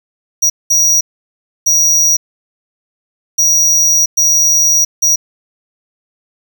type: tone bursts at uneven times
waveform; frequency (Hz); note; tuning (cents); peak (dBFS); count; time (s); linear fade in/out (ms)
square; 5770; F#8; -44; -8; 6; 0.42-0.5 / 0.7-1.01 / 1.66-2.17 / 3.38-4.06 / 4.17-4.85 / 5.02-5.16; 10
effects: 7-bit